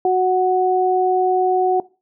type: tone pair together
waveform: sine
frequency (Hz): 368.9 / 740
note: F#4 / F#5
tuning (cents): -5 / 0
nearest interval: octave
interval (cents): 1205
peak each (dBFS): -16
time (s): 0.05-1.8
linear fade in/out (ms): 2
effects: noise-tail reverb RT60 0.3 s tail -20 dB re dry